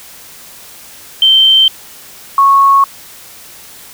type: tone pair in turn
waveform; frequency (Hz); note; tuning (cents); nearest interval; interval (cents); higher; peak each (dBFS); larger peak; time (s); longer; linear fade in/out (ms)
sine; 3118 / 1102.4; G7 / C#6; -10 / -10; octave + tritone; 1800; first; -4 / -4; neither; 1.22-1.68 / 2.38-2.84; neither; 2
effects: white hiss -35 dBFS RMS until 3.93 s